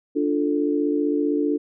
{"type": "chord", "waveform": "sine", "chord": "D minor", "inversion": "none", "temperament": "equal", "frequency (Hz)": [293.7, 349.2, 440], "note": ["D4", "F4", "A4"], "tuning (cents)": [0, 0, 0], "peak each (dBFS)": [-21, -26, -25], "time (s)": [0.15, 1.58], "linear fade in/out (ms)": 20, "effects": []}